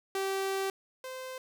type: tone pair in turn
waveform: sawtooth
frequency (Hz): 387.6 / 517.4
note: G4 / C5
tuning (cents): -20 / -19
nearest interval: perfect fourth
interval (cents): 501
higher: second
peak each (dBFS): -26 / -35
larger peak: first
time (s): 0.15-0.7 / 1.04-1.38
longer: first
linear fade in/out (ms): 2
effects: none